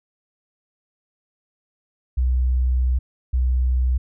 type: tone pair in turn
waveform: sine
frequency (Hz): 63 / 63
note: B1 / B1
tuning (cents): +35 / +35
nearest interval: unison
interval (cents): 0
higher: neither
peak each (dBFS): -16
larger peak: neither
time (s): 2.17-2.99 / 3.33-3.98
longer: first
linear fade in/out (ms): 10
effects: none